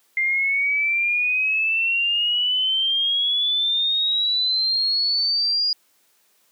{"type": "exponential sweep", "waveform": "sine", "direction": "up", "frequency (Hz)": [2093, 4882], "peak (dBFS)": -18, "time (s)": [0.17, 5.73], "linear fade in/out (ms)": 2, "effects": ["white hiss -62 dBFS RMS until 6.51 s", "high-pass 200 Hz 12 dB/octave"]}